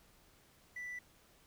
triangle tone, 1975.5 Hz, B6, in tune, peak -39 dBFS, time 0.76-0.99 s, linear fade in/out 5 ms, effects tanh soft clip ceiling -36 dBFS + pink hiss -66 dBFS RMS until 1.46 s

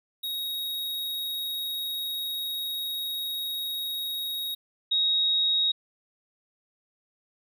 square / sine tone pair in turn, 3775 / 3775 Hz, A#7 / A#7, +21 / +21 cents, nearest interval unison, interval 0 cents, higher neither, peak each -30 / -21 dBFS, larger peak second, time 0.23-4.55 / 4.91-5.72 s, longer first, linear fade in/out 10 ms, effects none

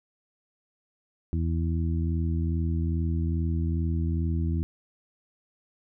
harmonic tone, 82.41 Hz, E2, in tune, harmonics 1 / 2 / 3 / 4, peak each -25 / -31 / -35 / -37 dBFS, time 1.33-4.63 s, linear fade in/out 0 ms, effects none

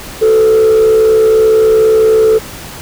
sine tone with frequency modulation, 440 Hz, A4, in tune, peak -3 dBFS, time 0.21-2.39 s, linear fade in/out 20 ms, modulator 63.9 Hz, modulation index 0.4, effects tanh soft clip ceiling -3 dBFS + pink hiss -28 dBFS RMS until 2.81 s

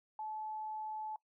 sine tone, 864 Hz, A5, 32 cents flat, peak -39 dBFS, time 0.19-1.16 s, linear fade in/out 2 ms, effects noise-tail reverb RT60 0.1 s tail -22 dB re dry

